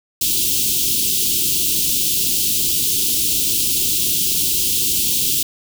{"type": "band-stop noise", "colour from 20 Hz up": "white", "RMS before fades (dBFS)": -18, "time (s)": [0.21, 5.43], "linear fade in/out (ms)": 5, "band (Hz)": [400, 2800], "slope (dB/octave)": 48, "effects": []}